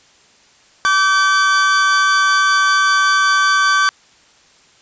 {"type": "tone pair together", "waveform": "45% pulse", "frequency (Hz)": [1155.2, 1542], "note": ["D6", "G6"], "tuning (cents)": [-29, -29], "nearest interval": "perfect fourth", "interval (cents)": 500, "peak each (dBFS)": -14, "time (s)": [0.85, 3.89], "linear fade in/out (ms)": 0, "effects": ["white hiss -50 dBFS RMS until 4.81 s", "resampled to 16000 Hz"]}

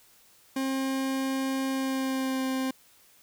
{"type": "tone with pitch glide", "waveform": "40% pulse", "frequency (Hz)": [266.9, 262.5], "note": ["C4", "C4"], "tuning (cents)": [35, 6], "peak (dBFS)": -26, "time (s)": [0.56, 2.71], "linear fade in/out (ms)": 5, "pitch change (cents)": -29, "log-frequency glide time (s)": [1.7, 2.45], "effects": ["white hiss -59 dBFS RMS until 3.22 s"]}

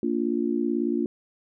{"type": "chord", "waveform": "sine", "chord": "Bb major", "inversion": "none", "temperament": "just", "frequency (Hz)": [233.1, 291.4, 349.6], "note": ["Bb3", "D4", "F4"], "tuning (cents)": [0, -13, 2], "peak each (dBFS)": -27, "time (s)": [0.03, 1.06], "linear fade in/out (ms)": 2, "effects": []}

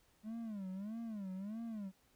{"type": "tone with vibrato", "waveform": "triangle", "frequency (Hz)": 207.7, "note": "G#3", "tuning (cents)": 0, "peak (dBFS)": -39, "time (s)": [0.23, 1.92], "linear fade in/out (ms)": 50, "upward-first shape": "sine", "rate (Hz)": 1.6, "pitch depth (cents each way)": 190, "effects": ["pink hiss -72 dBFS RMS until 2.15 s"]}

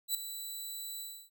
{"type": "tone with ADSR envelope", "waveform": "10% pulse", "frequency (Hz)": 3970, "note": "B7", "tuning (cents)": 8, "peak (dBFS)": -20, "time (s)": [0.08, 1.3], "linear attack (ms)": 67, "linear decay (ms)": 4, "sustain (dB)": -12, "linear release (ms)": 300, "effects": []}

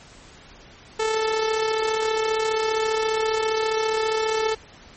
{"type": "tone with amplitude modulation", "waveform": "sawtooth", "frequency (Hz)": 439.7, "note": "A4", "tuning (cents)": -1, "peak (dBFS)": -15, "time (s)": [0.99, 4.55], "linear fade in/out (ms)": 10, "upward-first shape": "sine", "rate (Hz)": 34.9, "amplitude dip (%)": 40, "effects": ["pink hiss -47 dBFS RMS until 4.96 s", "MP3 32 kbps"]}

